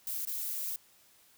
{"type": "noise with dropouts", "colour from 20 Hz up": "violet", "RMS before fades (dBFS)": -36, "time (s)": [0.07, 0.76], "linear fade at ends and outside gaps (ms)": 1, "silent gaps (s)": [0.251, 0.272], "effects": ["white hiss -63 dBFS RMS until 1.37 s"]}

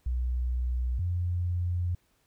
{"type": "tone pair in turn", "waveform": "sine", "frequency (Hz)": [61.74, 88.23], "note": ["B1", "F2"], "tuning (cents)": [0, 18], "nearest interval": "tritone", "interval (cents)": 618, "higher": "second", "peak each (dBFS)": -26, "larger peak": "neither", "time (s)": [[0.06, 0.99], [0.99, 1.95]], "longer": "second", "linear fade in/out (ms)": 5, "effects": ["pink hiss -70 dBFS RMS until 2.26 s"]}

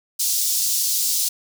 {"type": "high-pass noise", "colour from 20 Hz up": "pink", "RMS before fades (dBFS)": -21, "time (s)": [0.19, 1.29], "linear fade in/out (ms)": 10, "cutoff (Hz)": 4700, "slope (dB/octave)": 24, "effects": []}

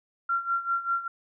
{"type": "tone with tremolo", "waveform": "sine", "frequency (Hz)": 1373, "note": "F6", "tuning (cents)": -30, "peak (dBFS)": -22, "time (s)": [0.29, 1.08], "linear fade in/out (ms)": 5, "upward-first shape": "sine", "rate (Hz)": 5.1, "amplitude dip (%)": 80, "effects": []}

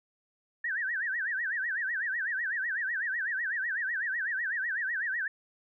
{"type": "tone with vibrato", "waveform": "sine", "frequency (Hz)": 1711, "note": "A6", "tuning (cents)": -49, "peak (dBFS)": -29, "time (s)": [0.64, 5.28], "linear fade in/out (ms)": 5, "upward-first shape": "sine", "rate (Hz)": 8, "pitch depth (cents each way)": 210, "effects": []}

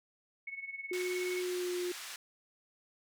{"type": "tone with tremolo", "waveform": "sine", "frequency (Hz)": 2205, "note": "C#7", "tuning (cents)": -10, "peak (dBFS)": -37, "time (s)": [0.47, 1.42], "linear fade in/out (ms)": 5, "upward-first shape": "sine", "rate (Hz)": 19, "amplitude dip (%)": 75}
{"type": "tone with pitch glide", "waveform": "sine", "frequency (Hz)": [362.7, 356.7], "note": ["F#4", "F4"], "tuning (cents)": [-34, 37], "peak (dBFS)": -33, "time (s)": [0.91, 1.92], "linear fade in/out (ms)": 5, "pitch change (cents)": -29, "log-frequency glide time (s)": [1.39, 1.76]}
{"type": "band-pass noise", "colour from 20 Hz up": "pink", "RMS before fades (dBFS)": -45, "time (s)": [0.93, 2.16], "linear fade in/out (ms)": 2, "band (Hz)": [1600, 11000], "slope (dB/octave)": 12}
{"effects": []}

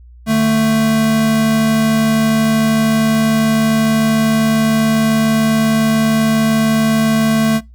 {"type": "tone pair together", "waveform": "square", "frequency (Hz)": [148.93, 221.8], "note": ["D3", "A3"], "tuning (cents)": [25, 14], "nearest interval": "perfect fifth", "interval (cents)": 689, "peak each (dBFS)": [-22, -12], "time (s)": [0.26, 7.61], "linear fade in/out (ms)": 50, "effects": ["noise-tail reverb RT60 0.2 s tail -22 dB re dry", "added 60 Hz sine -37 dBFS peak until 7.74 s"]}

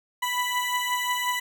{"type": "beating tone pair", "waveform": "20% pulse", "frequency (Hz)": [987.8, 993.4], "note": ["B5", "B5"], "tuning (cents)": [0, 10], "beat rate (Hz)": 5.6, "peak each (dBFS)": [-21, -25], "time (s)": [0.22, 1.4], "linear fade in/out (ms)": 10, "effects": []}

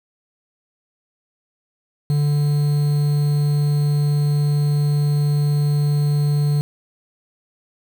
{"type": "tone with quantisation", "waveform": "triangle", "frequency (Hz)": 146.3, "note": "D3", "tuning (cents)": -6, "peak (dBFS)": -13, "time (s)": [2.1, 6.61], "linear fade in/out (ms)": 0, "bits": 6, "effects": []}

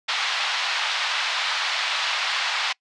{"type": "band-pass noise", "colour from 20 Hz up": "white", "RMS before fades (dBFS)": -25, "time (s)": [0.08, 2.73], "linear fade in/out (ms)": 10, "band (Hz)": [790, 4200], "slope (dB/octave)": 24, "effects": ["noise-tail reverb RT60 0.1 s tail -25 dB re dry", "resampled to 22050 Hz"]}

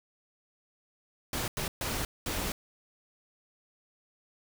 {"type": "noise bursts at uneven times", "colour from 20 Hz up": "pink", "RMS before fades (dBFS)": -33, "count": 4, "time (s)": [[1.33, 1.48], [1.57, 1.68], [1.81, 2.05], [2.26, 2.52]], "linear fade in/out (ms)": 2, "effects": []}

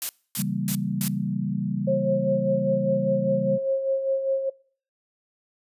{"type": "noise bursts", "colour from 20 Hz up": "blue", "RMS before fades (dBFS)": -27, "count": 4, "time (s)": [0.02, 1.08], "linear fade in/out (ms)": 0, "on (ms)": 70, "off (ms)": 260}
{"type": "chord", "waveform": "sine", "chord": "C# diminished seventh", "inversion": "none", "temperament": "equal", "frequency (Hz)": [138.59, 164.81, 196, 233.1], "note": ["C#3", "E3", "G3", "Bb3"], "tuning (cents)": [0, 0, 0, 0], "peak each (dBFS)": [-30, -32, -27, -33], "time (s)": [0.37, 3.58], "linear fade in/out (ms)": 20}
{"type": "tone with tremolo", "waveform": "sine", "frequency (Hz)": 538, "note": "C5", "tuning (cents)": 48, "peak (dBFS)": -19, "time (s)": [1.87, 4.5], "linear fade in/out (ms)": 10, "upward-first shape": "sine", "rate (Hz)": 5, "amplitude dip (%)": 55}
{"effects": ["noise-tail reverb RT60 0.5 s tail -25 dB re dry", "resampled to 32000 Hz"]}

